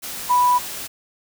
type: tone in noise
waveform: sine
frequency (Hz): 987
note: B5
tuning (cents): -1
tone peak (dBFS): -13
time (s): 0.29-0.59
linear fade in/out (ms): 20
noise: white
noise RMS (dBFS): -31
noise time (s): 0.02-0.88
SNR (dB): +15
effects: none